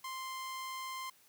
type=tone; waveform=sawtooth; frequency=1046.5 Hz; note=C6; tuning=in tune; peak=-36 dBFS; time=0.04-1.1 s; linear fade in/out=5 ms; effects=white hiss -65 dBFS RMS until 1.28 s + high-pass 80 Hz 12 dB/octave